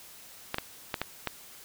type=clicks; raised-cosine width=0.3 ms; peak=-13 dBFS; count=5; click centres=0.544 / 0.584 / 0.942 / 1.016 / 1.273 s; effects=white hiss -50 dBFS RMS until 1.64 s